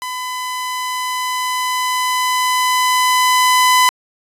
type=tone with level ramp; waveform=sawtooth; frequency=1006 Hz; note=B5; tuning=32 cents sharp; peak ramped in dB=-19 to -5 dBFS; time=0.02-3.89 s; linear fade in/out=0 ms; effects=resampled to 32000 Hz